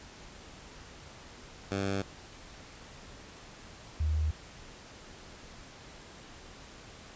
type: tone pair in turn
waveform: 10% pulse / sine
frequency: 98 / 77.13 Hz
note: G2 / D#2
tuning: 0 / -15 cents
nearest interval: major third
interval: 415 cents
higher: first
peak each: -22 / -26 dBFS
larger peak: first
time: 1.71-2.02 / 4-4.31 s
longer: neither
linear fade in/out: 5 ms
effects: pink hiss -50 dBFS RMS until 7.15 s + resampled to 16000 Hz